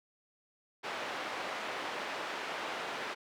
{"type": "band-pass noise", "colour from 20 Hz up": "pink", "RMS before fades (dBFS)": -39, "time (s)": [0.83, 3.15], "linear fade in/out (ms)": 20, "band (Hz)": [510, 2900], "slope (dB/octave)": 12, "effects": []}